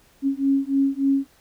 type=beating tone pair; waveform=sine; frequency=272.6 / 276 Hz; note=C#4 / C#4; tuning=-29 / -7 cents; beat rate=3.4 Hz; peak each=-21 dBFS; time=0.22-1.27 s; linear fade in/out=50 ms; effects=pink hiss -57 dBFS RMS until 1.4 s